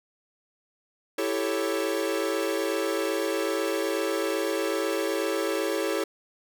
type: chord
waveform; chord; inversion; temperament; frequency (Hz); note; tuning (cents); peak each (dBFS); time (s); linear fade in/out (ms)
45% pulse; A dominant seventh; second; equal; 329.6 / 392 / 440 / 554.4; E4 / G4 / A4 / C#5; 0 / 0 / 0 / 0; -31; 1.18-6.04; 5
effects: none